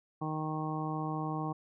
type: harmonic tone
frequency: 155.56 Hz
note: D#3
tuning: in tune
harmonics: 1 / 2 / 3 / 4 / 5 / 6 / 7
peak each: -36 / -38 / -45 / -48 / -40 / -45 / -41 dBFS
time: 0.21-1.53 s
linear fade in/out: 10 ms
effects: none